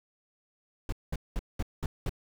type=noise bursts; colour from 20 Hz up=brown; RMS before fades=-30 dBFS; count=6; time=0.89-2.094 s; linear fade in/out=2 ms; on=34 ms; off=200 ms; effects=none